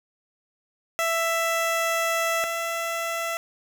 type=tone pair in turn; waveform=15% pulse; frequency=663 / 668.4 Hz; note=E5 / E5; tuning=+10 / +24 cents; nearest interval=unison; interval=14 cents; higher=second; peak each=-16 / -20 dBFS; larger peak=first; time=0.99-2.44 / 2.44-3.37 s; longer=first; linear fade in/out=0 ms; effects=none